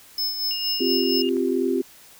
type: tone with tremolo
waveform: square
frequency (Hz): 5220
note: E8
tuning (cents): -18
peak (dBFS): -22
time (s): 0.18-1.22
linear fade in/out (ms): 2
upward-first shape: sine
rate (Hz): 4.3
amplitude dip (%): 55
type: tone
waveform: sine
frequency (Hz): 2827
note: F7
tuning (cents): +20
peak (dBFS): -29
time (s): 0.51-1.29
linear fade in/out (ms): 0
type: chord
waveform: sine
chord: C suspended fourth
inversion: none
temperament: equal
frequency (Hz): 261.6 / 349.2 / 392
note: C4 / F4 / G4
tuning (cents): 0 / 0 / 0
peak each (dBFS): -24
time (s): 0.8-1.82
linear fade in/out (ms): 10
type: clicks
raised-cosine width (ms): 0.5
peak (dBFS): -34 / -29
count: 2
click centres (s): 1.034 / 1.368
effects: white hiss -49 dBFS RMS until 2.19 s